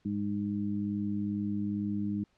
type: harmonic tone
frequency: 102.3 Hz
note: G#2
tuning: 26 cents flat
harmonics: 1 / 2 / 3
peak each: -39 / -31 / -36 dBFS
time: 0.05-2.24 s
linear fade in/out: 5 ms
effects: pink hiss -71 dBFS RMS until 2.37 s + low-pass 5000 Hz 12 dB/octave